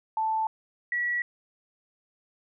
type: tone pair in turn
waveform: sine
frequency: 880 / 1933.8 Hz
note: A5 / B6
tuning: 0 / -37 cents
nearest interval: octave + major second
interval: 1363 cents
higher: second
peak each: -24 / -25 dBFS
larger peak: first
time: 0.17-0.47 / 0.92-1.22 s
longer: neither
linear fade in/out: 2 ms
effects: none